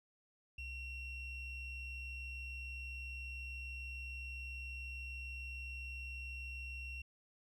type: ring-modulated tone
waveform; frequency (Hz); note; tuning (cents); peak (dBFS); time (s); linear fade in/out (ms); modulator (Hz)
triangle; 1396.9; F6; 0; -38; 0.58-7.02; 5; 1330
effects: none